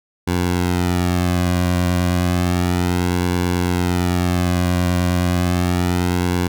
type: tone with flanger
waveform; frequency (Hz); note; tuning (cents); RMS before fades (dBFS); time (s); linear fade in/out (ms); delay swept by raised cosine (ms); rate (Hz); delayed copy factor
sawtooth; 89; F2; +33; -18; 0.27-6.48; 10; 1.6 to 2.32; 0.32; -0.8
effects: none